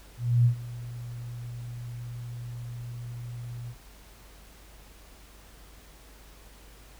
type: tone with ADSR envelope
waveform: sine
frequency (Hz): 120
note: B2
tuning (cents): -49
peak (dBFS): -16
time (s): 0.17-3.75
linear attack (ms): 280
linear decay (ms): 98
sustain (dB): -19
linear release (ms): 52
effects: added 50 Hz sine -51 dBFS peak until 6.99 s + pink hiss -54 dBFS RMS until 6.99 s